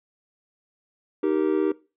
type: chord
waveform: triangle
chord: Eb major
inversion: none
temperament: just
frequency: 311.1 / 388.9 / 466.7 Hz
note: Eb4 / G4 / Bb4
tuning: 0 / -14 / +2 cents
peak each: -22 / -21 / -26 dBFS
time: 1.23-1.72 s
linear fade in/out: 5 ms
effects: noise-tail reverb RT60 0.3 s tail -20 dB re dry + resampled to 8000 Hz